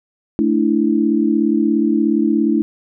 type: chord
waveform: sine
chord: A suspended fourth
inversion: none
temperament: equal with one note detuned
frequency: 220 / 292.6 / 329.6 Hz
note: A3 / D4 / E4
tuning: 0 / -6 / 0 cents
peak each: -17 dBFS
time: 0.39-2.62 s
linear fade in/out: 0 ms
effects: none